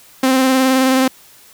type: tone with vibrato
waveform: sawtooth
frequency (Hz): 261.6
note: C4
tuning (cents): 0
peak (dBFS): -7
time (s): 0.23-1.08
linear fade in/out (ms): 5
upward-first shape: sine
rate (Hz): 19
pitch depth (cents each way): 24
effects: white hiss -45 dBFS RMS until 1.53 s

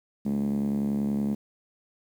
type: tone with band-pass filter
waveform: 5% pulse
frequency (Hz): 70.5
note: C#2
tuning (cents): +30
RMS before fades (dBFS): -27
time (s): 0.25-1.35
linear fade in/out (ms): 10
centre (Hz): 210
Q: 5.7
effects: 9-bit

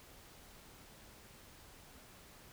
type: silence
effects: pink hiss -58 dBFS RMS until 2.52 s

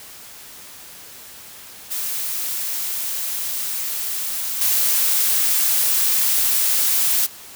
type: noise with level steps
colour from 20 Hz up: blue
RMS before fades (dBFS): -25 / -18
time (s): 1.9-7.27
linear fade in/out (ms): 20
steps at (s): 4.61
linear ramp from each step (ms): 2
effects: white hiss -40 dBFS RMS until 7.55 s

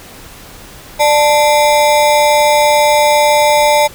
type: ring-modulated tone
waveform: square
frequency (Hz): 737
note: F#5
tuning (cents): -7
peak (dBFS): -5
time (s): 0.99-3.88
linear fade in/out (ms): 20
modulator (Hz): 144
effects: pink hiss -35 dBFS RMS until 3.94 s

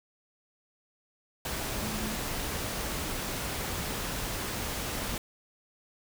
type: tone in noise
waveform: sine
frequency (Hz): 215.9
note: A3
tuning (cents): -33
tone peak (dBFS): -37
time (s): 1.81-2.15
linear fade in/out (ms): 2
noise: pink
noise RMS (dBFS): -34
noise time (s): 1.45-5.18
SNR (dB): -6
effects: none

